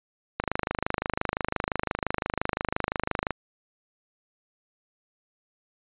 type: click train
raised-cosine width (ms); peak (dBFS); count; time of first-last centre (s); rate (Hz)
0.5; -10; 76; 0.4-3.307; 25.8
effects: resampled to 8000 Hz